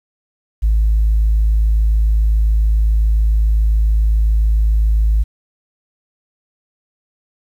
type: tone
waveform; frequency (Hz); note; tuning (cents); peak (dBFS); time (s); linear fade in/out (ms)
sine; 53.6; A1; -45; -9; 0.62-5.24; 20
effects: tanh soft clip ceiling -7 dBFS + 8-bit